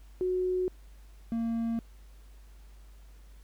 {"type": "tone pair in turn", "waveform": ["sine", "triangle"], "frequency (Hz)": [367, 229.7], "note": ["F#4", "A#3"], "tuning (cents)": [-14, -25], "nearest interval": "minor sixth", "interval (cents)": 811, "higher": "first", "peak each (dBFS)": -26, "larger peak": "neither", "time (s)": [[0.21, 0.68], [1.32, 1.79]], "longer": "neither", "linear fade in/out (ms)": 0, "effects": ["added 50 Hz sine -49 dBFS peak until 3.43 s", "pink hiss -64 dBFS RMS until 3.43 s"]}